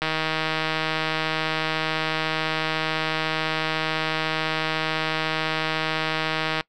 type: click train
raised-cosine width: 0.3 ms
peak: -8 dBFS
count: 1042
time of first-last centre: 0.02-6.609 s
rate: 158 Hz
effects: noise-tail reverb RT60 0.1 s tail -23 dB re dry